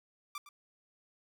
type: tone with echo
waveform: sawtooth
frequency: 1174.7 Hz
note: D6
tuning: in tune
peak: -35 dBFS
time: 0.35-0.38 s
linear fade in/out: 2 ms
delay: 110 ms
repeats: 1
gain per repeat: -13 dB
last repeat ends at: 0.49 s
effects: none